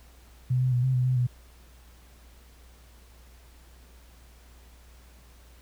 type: tone with pitch steps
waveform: sine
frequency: 126.6 / 128.5 / 123 / 130.5 / 125.8 / 128.3 / 123.6 Hz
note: B2 / C3 / B2 / C3 / B2 / C3 / B2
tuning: +43 / -31 / -7 / -4 / +32 / -34 / +2 cents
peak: -21 dBFS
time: 0.5-1.27 s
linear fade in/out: 10 ms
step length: 110 ms
effects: added 60 Hz sine -51 dBFS peak until 5.61 s + pink hiss -58 dBFS RMS until 5.61 s